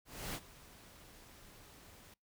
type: noise with ADSR envelope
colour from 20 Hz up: pink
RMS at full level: -40 dBFS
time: 0.05-2.14 s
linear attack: 290 ms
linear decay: 58 ms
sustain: -18 dB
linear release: 4 ms
effects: noise-tail reverb RT60 0.2 s tail -26 dB re dry